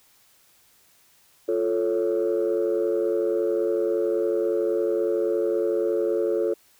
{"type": "chord", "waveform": "sine", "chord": "F augmented", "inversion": "none", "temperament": "equal", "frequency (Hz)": [349.2, 440, 554.4], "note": ["F4", "A4", "C#5"], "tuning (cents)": [0, 0, 0], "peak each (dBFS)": [-24, -23, -26], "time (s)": [1.48, 6.54], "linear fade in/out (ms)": 10, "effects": ["tanh soft clip ceiling -15 dBFS", "white hiss -59 dBFS RMS until 6.79 s"]}